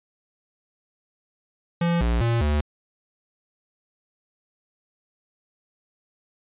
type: tone with pitch steps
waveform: square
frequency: 170.8 / 58.2 / 116.8 / 74.3 Hz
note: F3 / A#1 / A#2 / D2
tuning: -38 / -2 / +4 / +21 cents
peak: -20 dBFS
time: 1.81-2.61 s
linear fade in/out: 5 ms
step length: 200 ms
effects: resampled to 8000 Hz